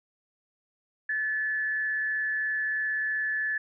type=tone with frequency modulation; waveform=sine; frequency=1732 Hz; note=A6; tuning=28 cents flat; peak=-26 dBFS; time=1.09-3.58 s; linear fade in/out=5 ms; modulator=159 Hz; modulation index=0.31; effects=none